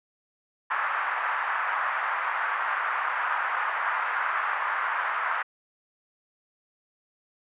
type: band-pass noise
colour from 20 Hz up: pink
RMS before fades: -28 dBFS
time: 0.7-5.43 s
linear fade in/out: 10 ms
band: 1000 to 1700 Hz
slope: 24 dB/octave
effects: resampled to 8000 Hz